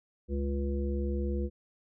harmonic tone, 69.9 Hz, C#2, 15 cents sharp, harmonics 1 / 3 / 5 / 7, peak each -30 / -36 / -37 / -40 dBFS, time 0.28-1.5 s, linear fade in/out 50 ms, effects none

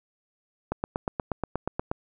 click train, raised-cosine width 1 ms, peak -13 dBFS, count 11, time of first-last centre 0.72-1.915 s, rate 8.37 Hz, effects none

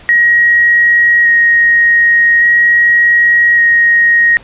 sine tone with vibrato, 1885 Hz, A#6, 19 cents sharp, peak -5 dBFS, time 0.09-4.37 s, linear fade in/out 0 ms, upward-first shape square, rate 0.43 Hz, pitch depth 9 cents each way, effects pink hiss -38 dBFS RMS until 4.43 s + resampled to 8000 Hz

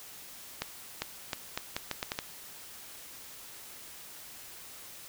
accelerating click train, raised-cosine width 0.2 ms, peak -14 dBFS, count 9, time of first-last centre 0.62-2.189 s, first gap 400 ms, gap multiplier 0.78, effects white hiss -48 dBFS RMS until 5.08 s

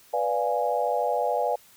sine chord, B diminished seventh, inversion none, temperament equal, 493.9 / 587.3 / 698.5 / 830.6 Hz, B4 / D5 / F5 / Ab5, 0 / 0 / 0 / 0 cents, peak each -28 dBFS, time 0.13-1.56 s, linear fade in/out 10 ms, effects white hiss -55 dBFS RMS until 1.76 s

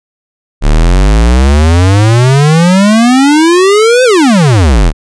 square exponential two-way sweep, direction up then down, 34.93 to 520 to 34.93 Hz, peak -4 dBFS, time 0.61-4.93 s, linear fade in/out 50 ms, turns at 4.04 s, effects resampled to 22050 Hz

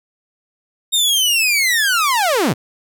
sawtooth linear sweep, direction down, 3729 to 93 Hz, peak -10 dBFS, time 0.92-2.54 s, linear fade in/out 20 ms, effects none

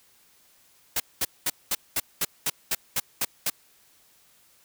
white noise bursts, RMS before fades -25 dBFS, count 11, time 0.96-3.5 s, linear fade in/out 5 ms, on 40 ms, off 210 ms, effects white hiss -60 dBFS RMS until 4.64 s

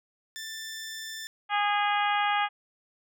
15% pulse tone, 1773 Hz, A6, 13 cents sharp, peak -30 dBFS, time 0.36-1.27 s, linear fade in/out 0 ms
harmonic tone, 411.1 Hz, G#4, 18 cents flat, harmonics 2 / 3 / 4 / 5 / 6 / 7 / 8, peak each -26 / -30 / -32 / -34 / -36 / -37 / -38 dBFS, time 1.49-2.49 s, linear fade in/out 50 ms
effects none

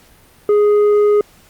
sine tone with tanh clipping, 415.5 Hz, G#4, 1 cent sharp, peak -10 dBFS, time 0.49-1.21 s, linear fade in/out 2 ms, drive 5 dB, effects pink hiss -48 dBFS RMS until 1.49 s + Opus 48 kbps

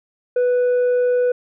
sine tone with tanh clipping, 493.9 Hz, B4, in tune, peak -15 dBFS, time 0.36-1.32 s, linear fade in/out 5 ms, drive 3 dB, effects none

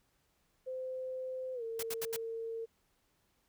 sine tone with pitch glide, 516 to 454.4 Hz, C5 to A#4, -24 to -44 cents, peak -37 dBFS, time 0.66-2.66 s, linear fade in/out 20 ms, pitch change -220 cents, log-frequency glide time 1.54-1.63 s
white noise bursts, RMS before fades -39 dBFS, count 4, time 1.79-2.165 s, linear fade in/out 5 ms, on 39 ms, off 73 ms
effects pink hiss -75 dBFS RMS until 3.48 s

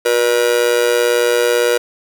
45% pulse tone with amplitude modulation, 480.9 Hz, B4, 46 cents flat, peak -8 dBFS, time 0.05-1.78 s, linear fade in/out 10 ms, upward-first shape sine, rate 118 Hz, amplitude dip 90%, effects 7-bit

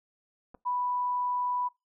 clicks, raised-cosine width 1 ms, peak -38 / -33 dBFS, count 2, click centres 0.544 / 0.548 s
sine tone, 987.8 Hz, B5, in tune, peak -27 dBFS, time 0.65-1.69 s, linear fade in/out 20 ms
effects noise-tail reverb RT60 0.2 s tail -22 dB re dry

